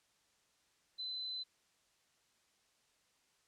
sine tone, 4032 Hz, B7, 35 cents sharp, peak -39 dBFS, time 0.98-1.44 s, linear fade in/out 20 ms, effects white hiss -74 dBFS RMS until 3.47 s + low-pass 8000 Hz 12 dB/octave

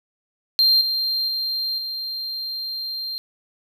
triangle tone with level steps, 4177 Hz, C8, 4 cents flat, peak -12 / -19 / -21 / -25 dBFS, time 0.59-3.18 s, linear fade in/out 0 ms, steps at 0.81 / 1.28 / 1.78 s, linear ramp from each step 2 ms, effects none

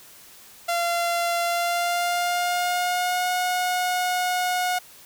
sawtooth tone with pitch glide, 688 to 725.6 Hz, F5 to F#5, -26 to -34 cents, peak -18 dBFS, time 0.68-4.79 s, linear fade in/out 10 ms, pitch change +92 cents, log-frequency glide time 1.43-3.3 s, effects white hiss -48 dBFS RMS until 5.05 s

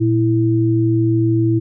sine tone pair together, 116.54 / 329.4 Hz, A#2 / E4, 0 / -1 cents, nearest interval octave + tritone, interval 1799 cents, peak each -15 dBFS, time 0-1.6 s, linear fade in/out 20 ms, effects none

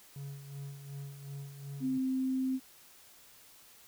triangle tone with tremolo, 140 Hz, C#3, 18 cents sharp, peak -37 dBFS, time 0.16-1.98 s, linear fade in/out 2 ms, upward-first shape sine, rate 2.7 Hz, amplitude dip 60%
sine tone, 261.2 Hz, C4, 3 cents flat, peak -29 dBFS, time 1.8-2.6 s, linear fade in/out 50 ms
effects white hiss -58 dBFS RMS until 3.87 s

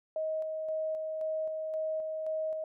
sine tone with tremolo, 630 Hz, D#5, 21 cents sharp, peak -30 dBFS, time 0.16-2.64 s, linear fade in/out 2 ms, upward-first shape square, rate 1.9 Hz, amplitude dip 30%, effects none

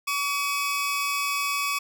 sawtooth tone pair together, 1136.3 / 2551 Hz, C#6 / D#7, +43 / +43 cents, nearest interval octave + major second, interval 1400 cents, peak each -23 / -25 dBFS, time 0.07-1.79 s, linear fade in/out 10 ms, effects none

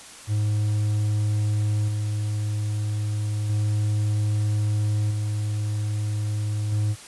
triangle tone with tremolo, 105.4 Hz, G#2, 26 cents sharp, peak -18 dBFS, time 0.27-6.96 s, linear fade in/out 50 ms, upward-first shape square, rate 0.31 Hz, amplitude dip 30%, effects white hiss -43 dBFS RMS until 7.07 s + resampled to 24000 Hz

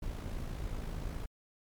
brown noise with amplitude modulation, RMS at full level -36 dBFS, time 0.02-1.26 s, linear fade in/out 10 ms, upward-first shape sine, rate 55.2 Hz, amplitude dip 50%, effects MP3 96 kbps

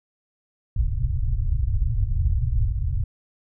pink low-pass noise, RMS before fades -22 dBFS, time 0.76-3.04 s, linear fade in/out 5 ms, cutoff 130 Hz, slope 96 dB/octave, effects none

